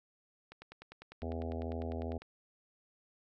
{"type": "click train", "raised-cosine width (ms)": 0.3, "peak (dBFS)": -34, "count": 18, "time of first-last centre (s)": [0.52, 2.22], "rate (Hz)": 10}
{"type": "harmonic tone", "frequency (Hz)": 82.41, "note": "E2", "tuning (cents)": 0, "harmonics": [1, 3, 4, 5, 6, 7, 8, 9, 10], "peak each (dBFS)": [-39, -42, -50, -45, -47, -50, -47, -51, -56], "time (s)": [1.22, 2.18], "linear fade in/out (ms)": 5}
{"effects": []}